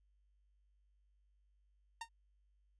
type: tone with exponential decay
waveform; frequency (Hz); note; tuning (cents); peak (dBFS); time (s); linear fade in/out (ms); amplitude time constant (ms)
sawtooth; 918; A#5; -27; -35; 2.01-2.09; 5; 17
effects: added 50 Hz sine -70 dBFS peak until 2.79 s + resampled to 22050 Hz